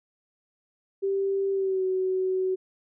sine tone with pitch glide, 391.5 to 374.5 Hz, G4 to F#4, -2 to +21 cents, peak -23 dBFS, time 1.02-2.56 s, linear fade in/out 20 ms, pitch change -77 cents, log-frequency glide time 1.52-1.84 s, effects none

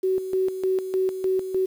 sine tone with tremolo, 376.5 Hz, F#4, 30 cents sharp, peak -19 dBFS, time 0.03-1.66 s, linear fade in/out 10 ms, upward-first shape square, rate 3.3 Hz, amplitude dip 65%, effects 8-bit

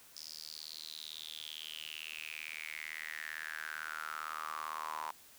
sawtooth tone with high-pass filter sweep, 77.78 Hz, D#2, in tune, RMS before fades -44 dBFS, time 0.16-5.11 s, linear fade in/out 5 ms, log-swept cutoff 5200 to 960 Hz, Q 8, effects white hiss -59 dBFS RMS until 5.38 s

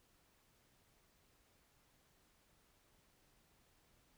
silence, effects pink hiss -73 dBFS RMS until 4.17 s

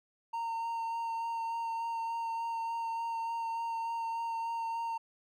triangle tone with vibrato, 918 Hz, A#5, 27 cents flat, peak -31 dBFS, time 0.33-4.98 s, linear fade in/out 10 ms, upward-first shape sine, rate 3.4 Hz, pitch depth 13 cents each way, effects none

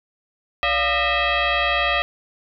sine tone with frequency modulation, 698.5 Hz, F5, in tune, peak -17 dBFS, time 0.63-2.02 s, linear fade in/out 0 ms, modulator 637 Hz, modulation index 4.2, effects none

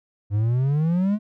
triangle exponential sweep, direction up, 99.4 to 216.5 Hz, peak -16 dBFS, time 0.3-1.19 s, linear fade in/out 50 ms, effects none

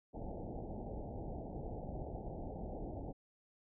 pink low-pass noise, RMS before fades -44 dBFS, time 0.13-3.13 s, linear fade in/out 20 ms, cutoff 840 Hz, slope 96 dB/octave, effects none

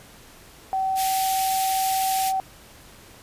sine tone, 765 Hz, G5, 42 cents flat, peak -21 dBFS, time 0.73-2.4 s, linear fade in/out 0 ms
white high-pass noise, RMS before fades -28 dBFS, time 0.95-2.33 s, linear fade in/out 50 ms, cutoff 1900 Hz, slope 24 dB/octave
effects pink hiss -48 dBFS RMS until 3.22 s + resampled to 32000 Hz

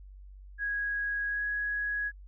sine tone with pitch glide, 1654 to 1668.4 Hz, G#6 to G#6, -8 to +7 cents, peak -29 dBFS, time 0.58-2.12 s, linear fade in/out 50 ms, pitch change +15 cents, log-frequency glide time 1.28-1.44 s, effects added 48 Hz sine -46 dBFS peak until 2.27 s

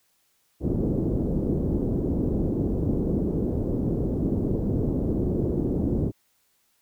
white low-pass noise, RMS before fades -25 dBFS, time 0.6-6.12 s, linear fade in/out 50 ms, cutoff 370 Hz, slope 24 dB/octave, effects white hiss -68 dBFS RMS until 6.81 s

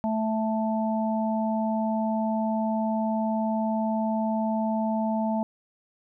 harmonic tone, 220 Hz, A3, in tune, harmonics 1 / 3 / 4, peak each -25 / -30 / -31 dBFS, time 0.04-5.43 s, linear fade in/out 0 ms, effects none

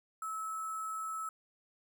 sine tone with sample-and-hold, 1301 Hz, E6, 23 cents flat, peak -36 dBFS, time 0.22-1.29 s, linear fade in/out 2 ms, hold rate 8820 Hz, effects none

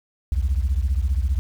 sine beating tone pair, 61.74 / 76.74 Hz, B1 / D#2, 0 / -23 cents, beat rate 15 Hz, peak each -19 / -21 dBFS, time 0.32-1.39 s, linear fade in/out 0 ms, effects tanh soft clip ceiling -14 dBFS + 8-bit

